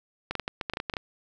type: clicks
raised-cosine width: 0.3 ms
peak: -14 dBFS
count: 12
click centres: 0.31 / 0.353 / 0.397 / 0.479 / 0.612 / 0.698 / 0.736 / 0.771 / 0.801 / 0.898 / 0.938 / 0.968 s
effects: none